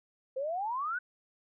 sine exponential sweep, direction up, 509 to 1529 Hz, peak -31 dBFS, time 0.36-0.99 s, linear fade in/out 10 ms, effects none

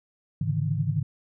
sine tone cluster, 104.8 / 137.5 / 147.8 / 160.2 Hz, G#2 / C#3 / D3 / E3, +16 / -14 / +11 / -49 cents, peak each -29 dBFS, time 0.41-1.03 s, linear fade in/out 5 ms, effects none

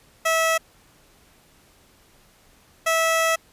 15% pulse tone pair in turn, 650 / 652.4 Hz, E5 / E5, -24 / -18 cents, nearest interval unison, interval 6 cents, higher second, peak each -12 dBFS, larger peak neither, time 0.25-0.58 / 2.86-3.36 s, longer second, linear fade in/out 10 ms, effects pink hiss -56 dBFS RMS until 3.52 s + resampled to 32000 Hz

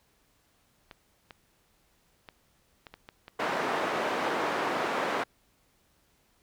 clicks, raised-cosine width 0.3 ms, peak -28 dBFS, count 7, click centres 0.912 / 1.308 / 2.288 / 2.868 / 2.94 / 3.089 / 3.281 s
white band-pass noise, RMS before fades -30 dBFS, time 3.39-5.24 s, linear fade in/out 10 ms, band 290 to 1200 Hz, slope 12 dB/octave
effects pink hiss -68 dBFS RMS until 6.42 s

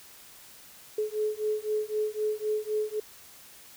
sine beating tone pair, 425.3 / 429.2 Hz, G#4 / A4, +41 / -43 cents, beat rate 3.9 Hz, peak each -30 dBFS, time 0.98-3 s, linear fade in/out 5 ms, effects white hiss -51 dBFS RMS until 3.76 s

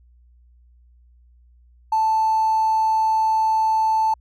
triangle tone with hard clipping, 880 Hz, A5, in tune, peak -16 dBFS, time 1.92-4.14 s, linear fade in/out 5 ms, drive 3 dB, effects added 60 Hz sine -50 dBFS peak until 4.2 s

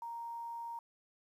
sine tone with quantisation, 932.3 Hz, A#5, in tune, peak -40 dBFS, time 0.02-0.79 s, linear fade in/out 2 ms, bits 11, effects resampled to 32000 Hz

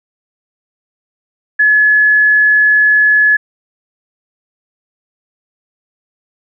sine tone, 1705 Hz, G#6, 45 cents sharp, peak -6 dBFS, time 1.59-3.37 s, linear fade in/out 10 ms, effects none

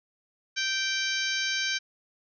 harmonic tone, 780 Hz, G5, 9 cents flat, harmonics 2 / 3 / 4 / 5 / 6 / 7 / 8, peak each -31 / -33 / -34 / -35 / -36 / -36 / -37 dBFS, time 0.56-1.79 s, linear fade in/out 20 ms, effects none

